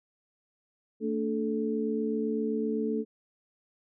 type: tone cluster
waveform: sine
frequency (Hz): 224.6 / 292.4 / 434.9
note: A3 / D4 / A4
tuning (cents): +36 / -7 / -20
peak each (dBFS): -30 / -34 / -31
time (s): 1-3.05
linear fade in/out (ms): 50
effects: none